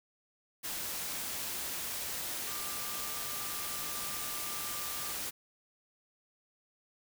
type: tone in noise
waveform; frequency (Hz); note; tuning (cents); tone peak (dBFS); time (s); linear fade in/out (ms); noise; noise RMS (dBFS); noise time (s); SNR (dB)
sine; 1189; D6; +21; -47; 2.47-5.14; 20; white; -38; 0.63-5.31; -12
effects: none